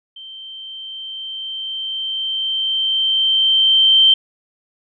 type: tone with level ramp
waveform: sine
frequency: 3124 Hz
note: G7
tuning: 7 cents flat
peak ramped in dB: -33 to -7 dBFS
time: 0.16-4.14 s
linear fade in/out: 5 ms
effects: none